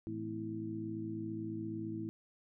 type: harmonic tone with a mistuned harmonic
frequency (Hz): 54.5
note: A1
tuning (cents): -16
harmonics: 2 / 3 / 4 / 5 / 6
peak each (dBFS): -45 / -49 / -44 / -51 / -40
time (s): 0.07-2.09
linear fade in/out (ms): 0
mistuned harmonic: 5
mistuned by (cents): -110
effects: none